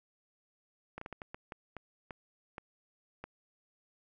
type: slowing click train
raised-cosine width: 0.5 ms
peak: -27 dBFS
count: 11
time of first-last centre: 0.98-3.24 s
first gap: 34 ms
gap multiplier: 1.39
effects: none